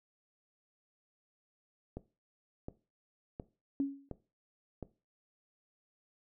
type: click train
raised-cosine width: 2 ms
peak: -27 dBFS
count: 5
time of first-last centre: 1.97-4.827 s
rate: 1.4 Hz
type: tone with exponential decay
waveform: sine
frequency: 277.2 Hz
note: C#4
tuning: in tune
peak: -26 dBFS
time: 3.8-4.09 s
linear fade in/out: 1 ms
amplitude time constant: 62 ms
effects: noise-tail reverb RT60 0.3 s tail -17 dB re dry